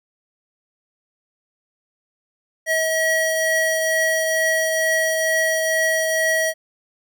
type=tone pair together; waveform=square; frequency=640.4 / 1919 Hz; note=D#5 / A#6; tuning=+50 / +50 cents; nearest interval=octave + perfect fifth; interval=1900 cents; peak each=-21 dBFS; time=2.66-6.54 s; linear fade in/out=50 ms; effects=none